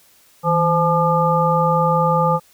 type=harmonic tone with a mistuned harmonic; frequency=172.1 Hz; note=F3; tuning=25 cents flat; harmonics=1 / 3 / 5 / 7; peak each=-19 / -19 / -19 / -19 dBFS; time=0.43-2.4 s; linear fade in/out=50 ms; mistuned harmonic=1; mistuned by=-110 cents; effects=white hiss -53 dBFS RMS until 2.53 s